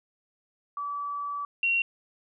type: tone pair in turn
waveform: sine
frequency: 1151 / 2743 Hz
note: D6 / F7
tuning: -35 / -32 cents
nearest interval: octave + minor third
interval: 1503 cents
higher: second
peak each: -30 / -22 dBFS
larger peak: second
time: 0.77-1.45 / 1.63-1.82 s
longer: first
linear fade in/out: 2 ms
effects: none